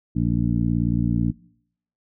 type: harmonic tone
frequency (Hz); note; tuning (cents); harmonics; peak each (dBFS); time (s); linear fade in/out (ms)
58.27; A#1; 0; 1 / 2 / 3 / 4 / 5; -28 / -24 / -23 / -25 / -27; 0.15-1.32; 20
effects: noise-tail reverb RT60 0.7 s tail -23 dB re dry